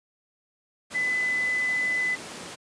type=tone in noise; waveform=sine; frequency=2007 Hz; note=B6; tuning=27 cents sharp; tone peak=-23 dBFS; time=0.94-2.16 s; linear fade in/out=20 ms; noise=pink; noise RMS=-38 dBFS; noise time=0.9-2.56 s; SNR=+12 dB; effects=high-pass 200 Hz 12 dB/octave + resampled to 22050 Hz